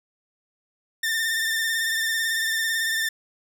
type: tone with vibrato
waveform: sawtooth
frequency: 1800 Hz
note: A6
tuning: 39 cents sharp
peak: -19 dBFS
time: 1.03-3.09 s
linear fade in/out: 5 ms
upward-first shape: sine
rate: 18 Hz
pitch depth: 32 cents each way
effects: none